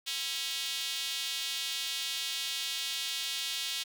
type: tone with high-pass filter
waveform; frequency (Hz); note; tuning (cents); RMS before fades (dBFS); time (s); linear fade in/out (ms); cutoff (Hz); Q
square; 148.9; D3; +24; -35; 0.06-3.84; 20; 3400; 2.3
effects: none